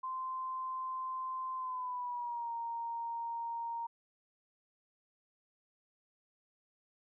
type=tone with pitch glide; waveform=sine; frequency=1038 to 930.1 Hz; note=C6 to A#5; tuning=-14 to -4 cents; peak=-36 dBFS; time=0.03-3.87 s; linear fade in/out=10 ms; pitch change=-190 cents; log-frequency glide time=1.56-2.52 s; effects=none